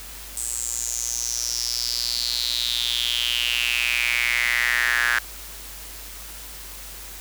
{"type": "tone with high-pass filter sweep", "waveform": "sawtooth", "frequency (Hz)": 120, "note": "B2", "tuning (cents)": -49, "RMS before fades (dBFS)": -24, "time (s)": [0.37, 5.19], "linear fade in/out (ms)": 0, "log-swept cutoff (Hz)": [8200, 1600], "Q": 6.3, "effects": ["added 50 Hz sine -42 dBFS peak until 7.2 s", "white hiss -39 dBFS RMS until 7.2 s"]}